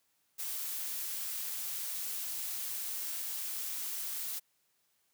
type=noise; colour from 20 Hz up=blue; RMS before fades=-38 dBFS; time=0.38-4.4 s; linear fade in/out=20 ms; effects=white hiss -75 dBFS RMS until 5.13 s + high-pass 60 Hz 12 dB/octave